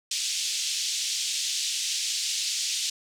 white band-pass noise, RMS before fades -29 dBFS, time 0.11-2.9 s, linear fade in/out 5 ms, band 2900 to 7100 Hz, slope 24 dB/octave, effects none

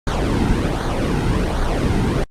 brown noise with flanger, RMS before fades -18 dBFS, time 0.07-2.24 s, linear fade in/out 2 ms, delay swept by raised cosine 0.37 to 1.77 ms, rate 1.3 Hz, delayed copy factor -0.6, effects low-pass 8000 Hz 12 dB/octave + Opus 48 kbps

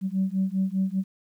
sine beating tone pair, 188.3 / 193.3 Hz, F#3 / G3, +31 / -24 cents, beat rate 5 Hz, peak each -25 dBFS, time 0.01-1.04 s, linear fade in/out 50 ms, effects tanh soft clip ceiling -16 dBFS + 10-bit

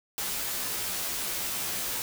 white noise with comb filter, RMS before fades -32 dBFS, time 0.18-2.02 s, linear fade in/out 0 ms, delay 13 ms, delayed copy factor -0.85, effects none

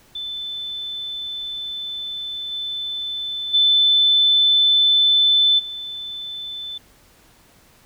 sine tone with level steps, 3520 Hz, A7, in tune, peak -26 / -24 / -12 / -28 dBFS, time 0.15-6.78 s, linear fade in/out 5 ms, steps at 2.51 / 3.53 / 5.58 s, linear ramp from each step 20 ms, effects pink hiss -53 dBFS RMS until 7.85 s

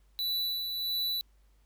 square tone with tremolo, 3962 Hz, B7, 5 cents sharp, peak -29 dBFS, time 0.19-1.21 s, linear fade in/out 0 ms, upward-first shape sine, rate 1.5 Hz, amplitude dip 40%, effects added 50 Hz sine -60 dBFS peak until 1.65 s + pink hiss -73 dBFS RMS until 1.65 s

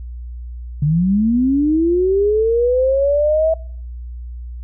sine linear sweep, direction up, 140.5 to 652 Hz, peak -12 dBFS, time 0.82-3.54 s, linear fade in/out 5 ms, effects noise-tail reverb RT60 0.6 s tail -25 dB re dry + added 60 Hz sine -27 dBFS peak until 4.63 s

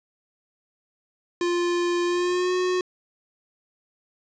square tone with pitch glide, 349.2 to 364.9 Hz, F4 to F#4, 0 to -24 cents, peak -22 dBFS, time 1.41-2.81 s, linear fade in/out 2 ms, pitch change +76 cents, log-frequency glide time 2.05-2.53 s, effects resampled to 16000 Hz + 8-bit

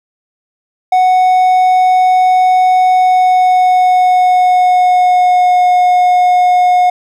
triangle tone with pitch glide, 739 to 723 Hz, F#5 to F#5, -2 to -40 cents, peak -4 dBFS, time 0.92-6.9 s, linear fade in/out 5 ms, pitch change -38 cents, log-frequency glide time 2.92-5.66 s, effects none

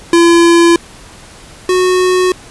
square tone pair in turn, 339.5 / 367 Hz, F4 / F#4, -49 / -14 cents, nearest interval minor second, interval 135 cents, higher second, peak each -5 / -9 dBFS, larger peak first, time 0.13-0.76 / 1.69-2.32 s, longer neither, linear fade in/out 2 ms, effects pink hiss -36 dBFS RMS until 2.5 s + resampled to 24000 Hz

